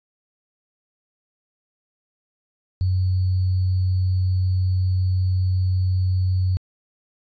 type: tone with sample-and-hold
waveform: sine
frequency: 92.7 Hz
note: F#2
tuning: 4 cents sharp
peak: -17 dBFS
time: 2.81-6.57 s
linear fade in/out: 0 ms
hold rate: 4410 Hz
effects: resampled to 16000 Hz